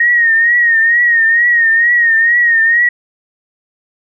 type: tone with vibrato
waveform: sine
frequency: 1864.7 Hz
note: A#6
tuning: in tune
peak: -7 dBFS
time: 0-2.89 s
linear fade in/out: 5 ms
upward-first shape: triangle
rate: 2.2 Hz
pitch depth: 74 cents each way
effects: none